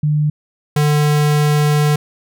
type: tone pair in turn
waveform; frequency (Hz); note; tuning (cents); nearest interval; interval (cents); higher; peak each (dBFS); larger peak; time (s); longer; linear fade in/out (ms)
sine / square; 150 / 148.79; D3 / D3; +37 / +23; unison; 14; first; -12; neither; 0.03-0.3 / 0.76-1.96; second; 5
effects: none